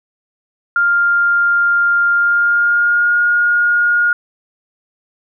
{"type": "tone with pitch glide", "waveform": "sine", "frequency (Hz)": [1400, 1428.6], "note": ["F6", "F6"], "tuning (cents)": [4, 39], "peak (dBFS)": -10, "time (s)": [0.76, 4.13], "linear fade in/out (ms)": 2, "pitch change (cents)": 35, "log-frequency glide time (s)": [2.13, 3.19], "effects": []}